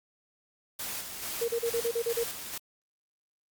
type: noise with tremolo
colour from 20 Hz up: white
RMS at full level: -36 dBFS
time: 0.79-2.58 s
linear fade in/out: 5 ms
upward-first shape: square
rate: 2.3 Hz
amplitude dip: 40%
type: tone bursts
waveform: sine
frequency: 466.2 Hz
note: A#4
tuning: in tune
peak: -26 dBFS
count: 8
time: 1.41-2.239 s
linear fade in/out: 10 ms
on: 73 ms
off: 35 ms
effects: Opus 48 kbps